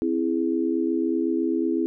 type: chord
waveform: sine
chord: C augmented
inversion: none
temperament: equal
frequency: 261.6 / 329.6 / 415.3 Hz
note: C4 / E4 / G#4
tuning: 0 / 0 / 0 cents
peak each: -26 / -23 / -29 dBFS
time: 0.02-1.86 s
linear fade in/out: 0 ms
effects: none